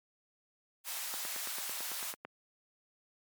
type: high-pass noise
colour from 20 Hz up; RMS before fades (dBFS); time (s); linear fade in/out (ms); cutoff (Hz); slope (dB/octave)
white; -39; 0.84-2.15; 50; 640; 24
type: click train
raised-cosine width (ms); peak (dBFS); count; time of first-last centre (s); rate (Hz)
0.5; -27; 11; 1.14-2.25; 9.01
effects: high-pass 200 Hz 12 dB/octave + MP3 96 kbps